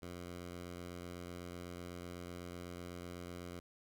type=tone; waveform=10% pulse; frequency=88 Hz; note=F2; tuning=14 cents sharp; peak=-37 dBFS; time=0.02-3.6 s; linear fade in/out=5 ms; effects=none